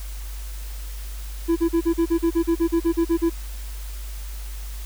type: tone bursts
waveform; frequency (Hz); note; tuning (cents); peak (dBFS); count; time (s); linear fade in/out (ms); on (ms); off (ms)
triangle; 334.2; E4; +24; -14; 15; 1.48-3.3; 20; 84; 40
effects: added 50 Hz sine -30 dBFS peak until 4.85 s + white hiss -43 dBFS RMS until 4.85 s